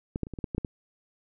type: clicks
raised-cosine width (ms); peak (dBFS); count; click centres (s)
3; -17 / -15 / -28 / -24 / -23 / -17 / -19 / -14 / -18; 9; 0.159 / 0.233 / 0.269 / 0.337 / 0.388 / 0.442 / 0.548 / 0.581 / 0.648
effects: none